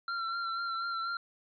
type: tone with vibrato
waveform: square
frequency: 1365 Hz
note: F6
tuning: 40 cents flat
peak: -33 dBFS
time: 0.08-1.17 s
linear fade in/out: 2 ms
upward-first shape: sine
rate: 4.1 Hz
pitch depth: 29 cents each way
effects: resampled to 11025 Hz

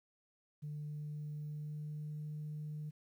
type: tone with pitch glide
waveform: sine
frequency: 148.9 to 151.24 Hz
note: D3 to D#3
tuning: +24 to -49 cents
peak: -39 dBFS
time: 0.62-2.91 s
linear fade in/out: 20 ms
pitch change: +27 cents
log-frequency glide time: 0.73-2.29 s
effects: tanh soft clip ceiling -37 dBFS + 12-bit

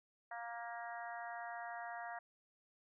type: harmonic tone with a mistuned harmonic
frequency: 234.2 Hz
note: A#3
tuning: 8 cents sharp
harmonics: 3 / 4 / 5 / 6 / 7 / 8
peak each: -46 / -51 / -55 / -54 / -52 / -53 dBFS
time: 0.31-2.19 s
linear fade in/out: 5 ms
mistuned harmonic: 8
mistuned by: +16 cents
effects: none

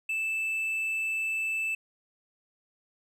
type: tone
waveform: triangle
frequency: 2637 Hz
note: E7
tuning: in tune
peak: -26 dBFS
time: 0.09-1.75 s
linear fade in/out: 5 ms
effects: none

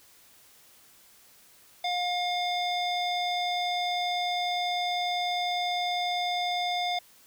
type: tone with low-pass filter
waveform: square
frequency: 713 Hz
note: F5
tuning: 36 cents sharp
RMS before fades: -29 dBFS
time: 1.84-6.99 s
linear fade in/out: 5 ms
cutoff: 4100 Hz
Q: 4.3
effects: white hiss -57 dBFS RMS until 7.26 s

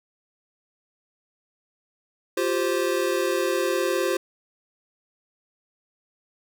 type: chord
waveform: square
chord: F suspended second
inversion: none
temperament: equal with one note detuned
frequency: 349.2 / 388.8 / 523.3 Hz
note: F4 / G4 / C5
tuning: 0 / -14 / 0 cents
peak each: -27 dBFS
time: 2.37-4.17 s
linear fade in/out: 5 ms
effects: none

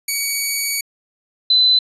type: tone pair in turn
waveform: 10% pulse / sine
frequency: 2257 / 4022 Hz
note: C#7 / B7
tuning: +31 / +31 cents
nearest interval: minor seventh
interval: 1000 cents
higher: second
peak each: -10 dBFS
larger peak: neither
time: 0.08-0.81 / 1.5-1.79 s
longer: first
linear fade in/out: 5 ms
effects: resampled to 32000 Hz

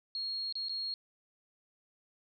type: tone with dropouts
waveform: sine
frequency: 4275 Hz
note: C8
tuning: 36 cents sharp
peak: -34 dBFS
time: 0.15-0.94 s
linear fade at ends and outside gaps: 1 ms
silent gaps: 0.525-0.554 / 0.685-0.694 s
effects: none

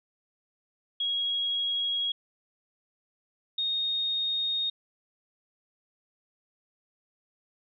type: tone pair in turn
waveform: sine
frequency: 3304 / 3709 Hz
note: G#7 / A#7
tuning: -10 / -9 cents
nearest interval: major second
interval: 201 cents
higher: second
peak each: -26 dBFS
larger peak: neither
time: 1-2.12 / 3.58-4.7 s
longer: neither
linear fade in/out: 5 ms
effects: none

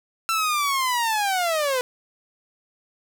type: linear sweep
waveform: sawtooth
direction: down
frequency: 1347 to 490 Hz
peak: -17 dBFS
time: 0.29-1.81 s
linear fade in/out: 0 ms
effects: none

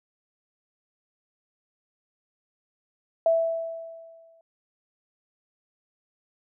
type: tone with exponential decay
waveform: sine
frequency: 659.3 Hz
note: E5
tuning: in tune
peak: -16 dBFS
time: 3.26-4.41 s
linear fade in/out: 2 ms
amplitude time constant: 250 ms
effects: none

